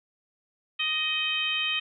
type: harmonic tone with a mistuned harmonic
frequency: 622.3 Hz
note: D#5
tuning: in tune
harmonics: 2 / 3 / 4 / 5 / 6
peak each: -39 / -36 / -29 / -28 / -36 dBFS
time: 0.79-1.8 s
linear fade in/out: 10 ms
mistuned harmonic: 4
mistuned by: +25 cents
effects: none